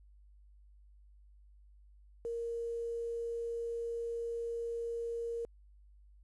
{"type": "tone with quantisation", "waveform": "sine", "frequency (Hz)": 466.1, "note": "A#4", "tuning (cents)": 0, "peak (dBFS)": -35, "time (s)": [2.25, 5.45], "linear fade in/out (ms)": 0, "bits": 10, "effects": ["added 50 Hz sine -57 dBFS peak until 6.23 s", "resampled to 24000 Hz"]}